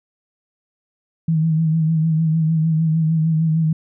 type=tone with vibrato; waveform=sine; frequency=160 Hz; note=D#3; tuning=49 cents sharp; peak=-14 dBFS; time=1.28-3.73 s; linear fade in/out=5 ms; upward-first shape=sine; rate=6.6 Hz; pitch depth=43 cents each way; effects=none